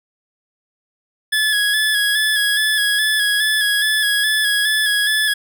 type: tone with vibrato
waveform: 25% pulse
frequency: 1696 Hz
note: G#6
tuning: 36 cents sharp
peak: -11 dBFS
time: 1.32-5.34 s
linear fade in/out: 10 ms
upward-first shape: square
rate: 2.4 Hz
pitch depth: 32 cents each way
effects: none

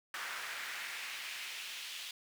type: noise with high-pass filter sweep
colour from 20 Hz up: brown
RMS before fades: -43 dBFS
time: 0.14-2.11 s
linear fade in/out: 2 ms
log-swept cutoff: 1500 to 3200 Hz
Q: 1.8
effects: none

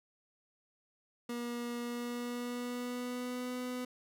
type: tone with pitch glide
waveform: 30% pulse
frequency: 239.2 to 249.9 Hz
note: A#3 to B3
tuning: +45 to +21 cents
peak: -34 dBFS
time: 1.29-3.85 s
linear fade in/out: 5 ms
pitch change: +76 cents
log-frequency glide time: 1.8-3.56 s
effects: none

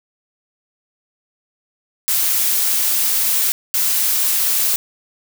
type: noise bursts at uneven times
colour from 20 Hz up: blue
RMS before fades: -17 dBFS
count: 2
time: 2.08-3.52 / 3.74-4.76 s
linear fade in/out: 0 ms
effects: none

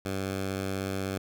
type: tone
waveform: 10% pulse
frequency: 96.3 Hz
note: G2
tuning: 30 cents flat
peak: -22 dBFS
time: 0.05-1.18 s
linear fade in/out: 5 ms
effects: none

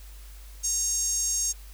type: tone with high-pass filter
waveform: 5% pulse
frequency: 928 Hz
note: A#5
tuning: 8 cents flat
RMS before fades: -27 dBFS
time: 0.63-1.53 s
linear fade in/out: 20 ms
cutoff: 6500 Hz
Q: 7.2
effects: added 50 Hz sine -42 dBFS peak until 1.73 s + white hiss -53 dBFS RMS until 1.73 s

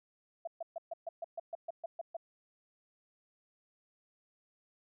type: tone bursts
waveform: sine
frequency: 669 Hz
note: E5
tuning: 25 cents sharp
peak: -36 dBFS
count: 12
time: 0.45-2.168 s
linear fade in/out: 5 ms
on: 24 ms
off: 130 ms
effects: none

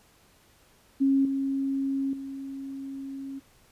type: tone with level steps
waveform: sine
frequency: 272.1 Hz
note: C#4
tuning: 32 cents flat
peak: -19 / -25 / -34 dBFS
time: 1-3.4 s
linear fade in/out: 20 ms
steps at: 1.25 / 2.13 s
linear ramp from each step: 2 ms
effects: pink hiss -60 dBFS RMS until 3.71 s + resampled to 32000 Hz

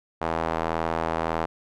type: tone with band-pass filter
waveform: sawtooth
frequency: 81.7 Hz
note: E2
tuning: 15 cents flat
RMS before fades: -27 dBFS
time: 0.21-1.46 s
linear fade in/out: 10 ms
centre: 840 Hz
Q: 1.3
effects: none

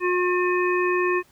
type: harmonic tone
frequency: 359.5 Hz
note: F#4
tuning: 50 cents flat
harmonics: 1 / 3 / 5 / 7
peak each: -21 / -26 / -28 / -29 dBFS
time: 0-1.23 s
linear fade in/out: 50 ms
effects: pink hiss -58 dBFS RMS until 1.31 s

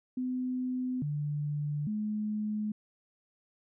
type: tone with pitch steps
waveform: sine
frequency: 253.6 / 147.3 / 212.2 Hz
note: B3 / D3 / G#3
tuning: +46 / +6 / +38 cents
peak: -30 dBFS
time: 0.17-2.72 s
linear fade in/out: 5 ms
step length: 850 ms
effects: none

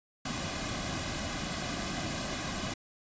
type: noise with comb filter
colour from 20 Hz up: pink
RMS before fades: -35 dBFS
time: 0.25-2.74 s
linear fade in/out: 5 ms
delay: 2.2 ms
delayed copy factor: -0.6
effects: resampled to 16000 Hz

